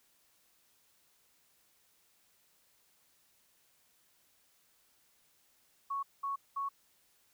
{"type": "tone bursts", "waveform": "sine", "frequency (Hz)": 1108.7, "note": "C#6", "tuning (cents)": 0, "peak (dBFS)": -33, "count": 3, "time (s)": [5.9, 6.69], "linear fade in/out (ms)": 10, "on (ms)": 130, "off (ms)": 200, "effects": ["white hiss -70 dBFS RMS until 7.33 s"]}